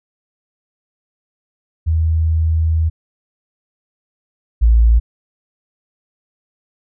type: tone pair in turn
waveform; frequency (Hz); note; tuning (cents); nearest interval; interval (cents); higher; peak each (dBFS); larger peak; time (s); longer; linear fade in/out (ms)
sine; 80.5 / 56.92; E2 / A#1; -41 / -41; tritone; 600; first; -12 / -7; second; 1.86-2.9 / 4.61-5; first; 20
effects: none